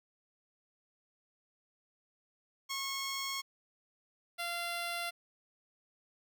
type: tone pair in turn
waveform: 10% pulse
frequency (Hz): 1091 / 690.3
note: C#6 / F5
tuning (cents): -28 / -20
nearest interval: minor sixth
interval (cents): 792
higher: first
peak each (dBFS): -27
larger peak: neither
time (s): 2.69-3.42 / 4.38-5.11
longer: neither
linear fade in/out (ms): 20
effects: none